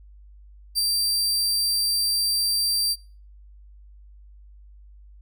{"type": "tone with ADSR envelope", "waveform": "sawtooth", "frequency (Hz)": 4699, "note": "D8", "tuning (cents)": 0, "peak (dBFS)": -16, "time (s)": [0.75, 2.96], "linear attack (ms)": 32, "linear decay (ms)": 18, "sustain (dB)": -2, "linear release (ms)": 43, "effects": ["noise-tail reverb RT60 0.4 s tail -24 dB re dry", "added 50 Hz sine -45 dBFS peak until 5.21 s"]}